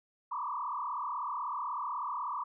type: tone with frequency modulation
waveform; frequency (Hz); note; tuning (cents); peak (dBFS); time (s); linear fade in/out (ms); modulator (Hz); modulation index
sine; 1074; C6; +45; -33; 0.31-2.44; 10; 36.2; 3.7
effects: none